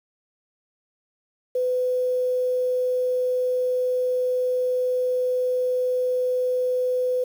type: tone with quantisation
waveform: sine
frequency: 503 Hz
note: B4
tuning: 32 cents sharp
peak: -20 dBFS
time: 1.55-7.24 s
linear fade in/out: 5 ms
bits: 8
effects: none